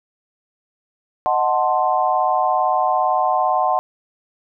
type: chord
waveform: sine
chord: D# diminished seventh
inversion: none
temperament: equal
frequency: 622.3 / 740 / 880 / 1046.5 Hz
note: D#5 / F#5 / A5 / C6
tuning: 0 / 0 / 0 / 0 cents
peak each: -23 / -18 / -22 / -21 dBFS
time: 1.26-3.79 s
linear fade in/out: 0 ms
effects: none